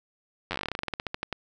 slowing click train, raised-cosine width 0.3 ms, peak -14 dBFS, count 22, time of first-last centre 0.51-1.327 s, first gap 10 ms, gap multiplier 1.12, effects none

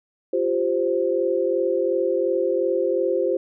sine chord, F suspended second, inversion none, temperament equal, 349.2 / 392 / 523.3 Hz, F4 / G4 / C5, 0 / 0 / 0 cents, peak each -24 / -24 / -22 dBFS, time 0.33-3.37 s, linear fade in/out 5 ms, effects none

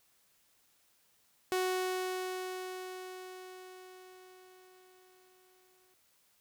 sawtooth tone with exponential decay, 370 Hz, F#4, in tune, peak -25 dBFS, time 1.52-5.94 s, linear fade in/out 0 ms, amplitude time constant 960 ms, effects white hiss -70 dBFS RMS until 6.4 s

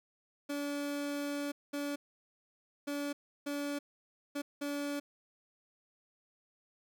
30% pulse tone bursts at uneven times, 287.2 Hz, D4, 39 cents flat, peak -32 dBFS, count 6, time 0.49-1.52 / 1.73-1.96 / 2.87-3.13 / 3.46-3.79 / 4.35-4.42 / 4.61-5 s, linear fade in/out 10 ms, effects none

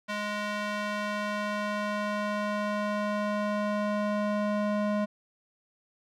square tone with band-pass filter sweep, 208.3 Hz, G#3, 5 cents sharp, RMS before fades -30 dBFS, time 0.08-5.06 s, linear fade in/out 20 ms, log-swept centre 1800 to 570 Hz, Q 0.75, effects none

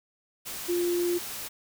sine tone in noise, 349.8 Hz, F4, 3 cents sharp, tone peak -24 dBFS, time 0.68-1.19 s, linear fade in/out 20 ms, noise white, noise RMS -37 dBFS, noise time 0.45-1.49 s, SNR +10 dB, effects none

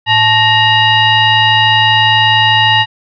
sine tone with frequency modulation, 1859 Hz, A#6, 5 cents flat, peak -6 dBFS, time 0.06-2.86 s, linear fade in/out 50 ms, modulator 985 Hz, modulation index 1.5, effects none

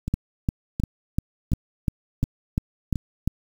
two click trains, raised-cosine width 5 ms, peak -9 / -14 dBFS, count 10 / 5, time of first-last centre 0.14-3.276 / 0.08-2.958 s, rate 2.87 / 1.39 Hz, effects 7-bit

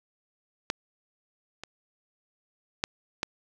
clicks, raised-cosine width 0.2 ms, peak -9 / -21 / -8 / -10 dBFS, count 4, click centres 0.701 / 1.636 / 2.839 / 3.231 s, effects none

